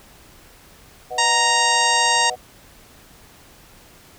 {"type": "chord", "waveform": "sine", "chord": "B major", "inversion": "none", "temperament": "equal", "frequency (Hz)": [493.9, 622.3, 740], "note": ["B4", "D#5", "F#5"], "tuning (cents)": [0, 0, 0], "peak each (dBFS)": [-32, -33, -28], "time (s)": [1.1, 2.36], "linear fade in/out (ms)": 20}
{"type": "harmonic tone", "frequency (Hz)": 932.3, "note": "A#5", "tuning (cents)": 0, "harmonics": [1, 2, 3, 4, 5, 6, 7, 8, 9], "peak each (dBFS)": [-19, -22, -24, -25, -26, -27, -27, -28, -29], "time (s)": [1.18, 2.3], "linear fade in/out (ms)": 5}
{"effects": ["pink hiss -48 dBFS RMS until 4.18 s"]}